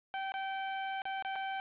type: tone with dropouts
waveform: sawtooth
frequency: 774 Hz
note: G5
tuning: 22 cents flat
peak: -31 dBFS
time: 0.14-1.6 s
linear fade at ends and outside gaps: 0 ms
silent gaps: 0.32-0.34 / 1.019-1.054 / 1.224-1.249 / 1.356-1.36 s
effects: resampled to 8000 Hz + 10-bit